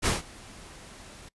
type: noise with ADSR envelope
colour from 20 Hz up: pink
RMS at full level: -23 dBFS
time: 0.02-1.29 s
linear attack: 39 ms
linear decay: 160 ms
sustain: -24 dB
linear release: 8 ms
effects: noise-tail reverb RT60 0.1 s tail -23 dB re dry + resampled to 24000 Hz